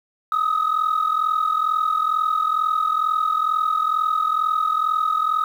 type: tone pair together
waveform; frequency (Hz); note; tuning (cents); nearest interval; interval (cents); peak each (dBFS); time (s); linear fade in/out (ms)
sine; 1240 / 1282.2; D#6 / E6; -6 / -48; minor second; 58; -19; 0.32-5.44; 2
effects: tanh soft clip ceiling -14 dBFS + 8-bit